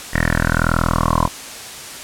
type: tone with low-pass filter sweep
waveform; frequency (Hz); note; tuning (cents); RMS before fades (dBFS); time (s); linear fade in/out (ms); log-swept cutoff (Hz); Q
10% pulse; 41.03; E1; -7; -17; 0.13-1.28; 10; 1900 to 1000; 8.5
effects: white hiss -32 dBFS RMS until 2.03 s + low-pass 10000 Hz 12 dB/octave